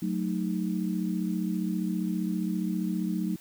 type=chord; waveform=sine; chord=D# diminished; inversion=first; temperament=equal; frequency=185 / 220 / 311.1 Hz; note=F#3 / A3 / D#4; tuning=0 / 0 / 0 cents; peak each=-29 / -32 / -33 dBFS; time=0.02-3.36 s; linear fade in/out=5 ms; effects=white hiss -53 dBFS RMS until 3.4 s